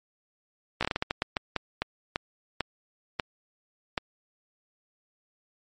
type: slowing click train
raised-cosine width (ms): 0.3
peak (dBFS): -10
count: 16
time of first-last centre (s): 0.81-3.978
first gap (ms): 16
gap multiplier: 1.32
effects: MP3 48 kbps